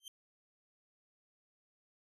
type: tone with exponential growth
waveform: sawtooth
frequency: 3136 Hz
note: G7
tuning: in tune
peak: -39 dBFS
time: 0-0.08 s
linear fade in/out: 2 ms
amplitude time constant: 16 ms
effects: resampled to 32000 Hz